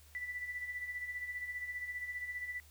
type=tone with tremolo; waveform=sine; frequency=1975.5 Hz; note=B6; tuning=in tune; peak=-36 dBFS; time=0.15-2.6 s; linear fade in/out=0 ms; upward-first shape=sine; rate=15 Hz; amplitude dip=60%; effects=added 75 Hz sine -59 dBFS peak until 2.7 s + white hiss -63 dBFS RMS until 2.7 s